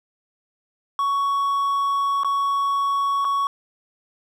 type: tone with dropouts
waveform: triangle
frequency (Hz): 1116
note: C#6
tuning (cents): +11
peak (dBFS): -17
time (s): 0.99-3.47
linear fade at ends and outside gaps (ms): 1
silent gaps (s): 2.234-2.246 / 3.246-3.25
effects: none